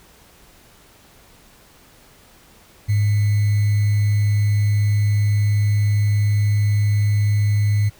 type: tone with sample-and-hold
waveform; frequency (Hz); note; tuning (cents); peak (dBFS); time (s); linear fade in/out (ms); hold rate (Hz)
sine; 103.8; G#2; 0; -14; 2.88-7.9; 20; 2100
effects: pink hiss -50 dBFS RMS until 7.99 s